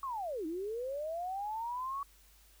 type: linear two-way sweep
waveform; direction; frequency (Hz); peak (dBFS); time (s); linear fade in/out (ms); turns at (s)
sine; down then up; 1132 to 305.8 to 1132; -35; 0.03-2.03; 2; 0.46
effects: added 50 Hz sine -62 dBFS peak until 2.6 s + white hiss -64 dBFS RMS until 2.6 s